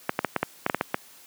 clicks, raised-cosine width 0.5 ms, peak -7 dBFS, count 10, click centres 0.094 / 0.191 / 0.247 / 0.363 / 0.43 / 0.664 / 0.698 / 0.746 / 0.811 / 0.944 s, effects white hiss -51 dBFS RMS until 1.26 s + high-pass 150 Hz 12 dB/octave

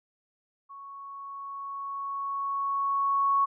sine tone with level ramp, 1108.7 Hz, C#6, in tune, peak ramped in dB -42 to -20 dBFS, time 0.69-3.46 s, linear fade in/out 20 ms, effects none

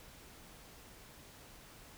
silence, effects pink hiss -56 dBFS RMS until 1.97 s

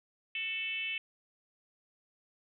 sine tone with frequency modulation, 2629 Hz, E7, 5 cents flat, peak -33 dBFS, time 0.35-0.98 s, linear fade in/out 2 ms, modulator 410 Hz, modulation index 1, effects none

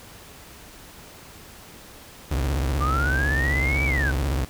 35% pulse tone with vibrato, 68 Hz, C#2, 33 cents flat, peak -20 dBFS, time 2.31-4.45 s, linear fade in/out 5 ms, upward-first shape sine, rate 16 Hz, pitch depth 240 cents each way
sine linear two-way sweep, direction up then down, 1168 to 2326 to 1459 Hz, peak -23 dBFS, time 2.8-4.12 s, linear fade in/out 20 ms, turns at 3.85 s
effects pink hiss -45 dBFS RMS until 4.49 s

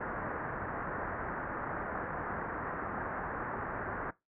white low-pass noise, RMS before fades -38 dBFS, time 0-4.11 s, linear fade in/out 10 ms, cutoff 1700 Hz, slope 48 dB/octave, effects noise-tail reverb RT60 0.2 s tail -20 dB re dry

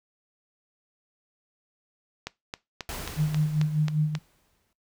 click train, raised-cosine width 0.2 ms, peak -15 dBFS, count 8, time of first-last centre 2.27-4.152 s, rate 3.72 Hz
pink noise with exponential decay, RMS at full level -34 dBFS, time 2.89-4.73 s, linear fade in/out 1 ms, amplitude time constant 400 ms
sine tone with tremolo, 152.7 Hz, D#3, 32 cents flat, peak -19 dBFS, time 3.16-4.19 s, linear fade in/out 50 ms, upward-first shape sine, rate 5 Hz, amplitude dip 65%
effects noise-tail reverb RT60 0.2 s tail -20 dB re dry

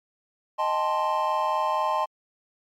triangle chord, A half-diminished seventh, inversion second, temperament equal with one note detuned, 622.3 / 795.9 / 880 / 1046.5 Hz, Eb5 / G5 / A5 / C6, 0 / +26 / 0 / 0 cents, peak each -27 / -30 / -25 / -24 dBFS, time 0.58-2.06 s, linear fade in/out 20 ms, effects MP3 96 kbps

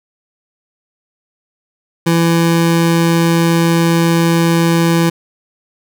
25% pulse tone, 167.3 Hz, E3, 26 cents sharp, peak -6 dBFS, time 2.06-5.1 s, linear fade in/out 10 ms, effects none

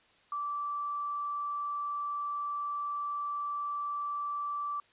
sine tone, 1164 Hz, D6, 16 cents flat, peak -32 dBFS, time 0.32-4.8 s, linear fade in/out 2 ms, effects white hiss -64 dBFS RMS until 4.92 s + resampled to 8000 Hz

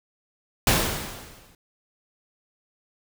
pink noise with exponential decay, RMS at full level -17 dBFS, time 0.67-1.55 s, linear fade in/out 2 ms, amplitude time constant 190 ms, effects none

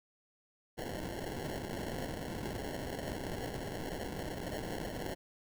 blue noise with sample-and-hold, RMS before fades -40 dBFS, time 0.77-5.15 s, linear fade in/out 20 ms, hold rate 1225 Hz, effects none

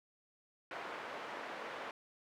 pink band-pass noise, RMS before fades -45 dBFS, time 0.71-1.91 s, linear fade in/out 2 ms, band 540 to 1900 Hz, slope 12 dB/octave, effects none

